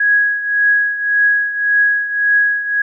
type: tone with tremolo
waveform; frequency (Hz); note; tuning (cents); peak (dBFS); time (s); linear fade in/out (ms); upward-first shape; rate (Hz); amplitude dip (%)
sine; 1661.2; G#6; 0; -8; 0-2.82; 5; triangle; 1.8; 75
effects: none